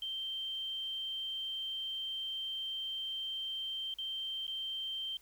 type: tone with dropouts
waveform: sine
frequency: 3136 Hz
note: G7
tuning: in tune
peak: -36 dBFS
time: 0.02-5.17 s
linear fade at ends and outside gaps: 2 ms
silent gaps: 3.94-3.985 / 4.468-4.478 s
effects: added 50 Hz sine -69 dBFS peak until 5.21 s + white hiss -65 dBFS RMS until 5.21 s